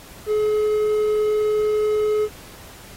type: tone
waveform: triangle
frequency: 425.3 Hz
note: G#4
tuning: 41 cents sharp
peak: -15 dBFS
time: 0.26-2.29 s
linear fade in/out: 50 ms
effects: pink hiss -43 dBFS RMS until 2.96 s + AAC 48 kbps